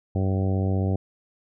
harmonic tone, 95.7 Hz, G2, 41 cents flat, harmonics 1 / 2 / 3 / 4 / 5 / 6 / 7 / 8, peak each -22 / -28 / -32 / -34 / -36 / -38 / -39 / -40 dBFS, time 0.15-0.96 s, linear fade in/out 5 ms, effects none

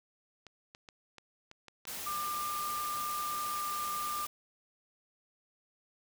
clicks, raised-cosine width 0.2 ms, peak -32 dBFS, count 10, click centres 0.467 / 0.749 / 0.888 / 1.183 / 1.514 / 1.683 / 1.853 / 2.125 / 2.231 / 2.265 s
white noise, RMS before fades -41 dBFS, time 1.87-4.27 s, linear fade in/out 5 ms
sine tone, 1196 Hz, D6, 31 cents sharp, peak -34 dBFS, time 2.06-4.26 s, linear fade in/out 10 ms
effects none

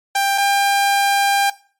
sawtooth tone pair in turn, 792 / 798 Hz, G5 / G5, +18 / +31 cents, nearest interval unison, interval 13 cents, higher second, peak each -11 / -10 dBFS, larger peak second, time 0.15-0.38 / 0.38-1.5 s, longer second, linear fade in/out 5 ms, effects noise-tail reverb RT60 0.4 s tail -19 dB re dry + MP3 64 kbps

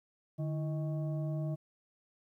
sine tone with frequency modulation, 150.2 Hz, D3, 39 cents sharp, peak -32 dBFS, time 0.38-1.56 s, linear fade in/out 20 ms, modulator 478 Hz, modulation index 0.56, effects 12-bit

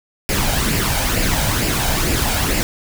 pink noise with flanger, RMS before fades -18 dBFS, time 0.29-2.63 s, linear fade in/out 0 ms, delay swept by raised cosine 0.4 to 1.34 ms, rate 2.2 Hz, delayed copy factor +0.5, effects none

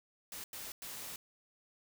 white noise bursts at uneven times, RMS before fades -45 dBFS, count 3, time 0.32-0.44 / 0.53-0.72 / 0.82-1.16 s, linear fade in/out 2 ms, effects none

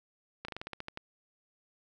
slowing click train, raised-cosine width 0.3 ms, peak -23 dBFS, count 10, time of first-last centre 0.45-0.974 s, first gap 34 ms, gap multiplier 1.13, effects none

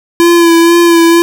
square tone with vibrato, 338.4 Hz, E4, 45 cents sharp, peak -4 dBFS, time 0.2-1.22 s, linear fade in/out 0 ms, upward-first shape sine, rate 2.1 Hz, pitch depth 27 cents each way, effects none

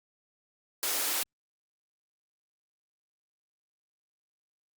white high-pass noise, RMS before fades -30 dBFS, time 0.83-1.23 s, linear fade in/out 0 ms, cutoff 270 Hz, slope 48 dB/octave, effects Opus 48 kbps

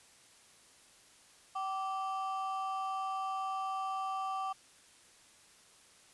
triangle ring-modulated tone, 967 Hz, B5, 37 cents flat, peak -29 dBFS, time 1.55-4.53 s, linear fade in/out 10 ms, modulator 201 Hz, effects white hiss -61 dBFS RMS until 6.13 s + resampled to 24000 Hz

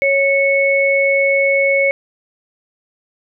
sine tone pair together, 552.3 / 2206 Hz, C#5 / C#7, -6 / -9 cents, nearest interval 2 octaves, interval 2397 cents, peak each -14 dBFS, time 0.02-1.91 s, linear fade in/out 0 ms, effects none

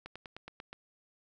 slowing click train, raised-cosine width 0.3 ms, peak -28 dBFS, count 7, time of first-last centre 0.06-0.73 s, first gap 96 ms, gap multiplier 1.06, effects none

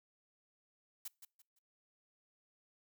blue noise with echo, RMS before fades -44 dBFS, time 1.05-1.08 s, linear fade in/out 5 ms, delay 170 ms, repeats 3, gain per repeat -10 dB, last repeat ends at 1.59 s, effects noise-tail reverb RT60 0.3 s tail -25 dB re dry

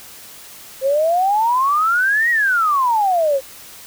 sine exponential two-way sweep, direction up then down, 520 to 1932 to 520 Hz, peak -13 dBFS, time 0.81-3.41 s, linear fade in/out 50 ms, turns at 2.3 s, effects white hiss -39 dBFS RMS until 3.86 s

